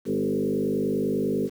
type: tone with frequency modulation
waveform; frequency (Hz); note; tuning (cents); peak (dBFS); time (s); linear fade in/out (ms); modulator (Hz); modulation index
sine; 320; D#4; +49; -22; 0.05-1.5; 50; 50.1; 2.9
effects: 8-bit